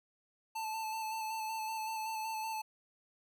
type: tone with vibrato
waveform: square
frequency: 880 Hz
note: A5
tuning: in tune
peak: -37 dBFS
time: 0.55-2.62 s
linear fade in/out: 10 ms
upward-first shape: square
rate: 5.3 Hz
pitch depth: 19 cents each way
effects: none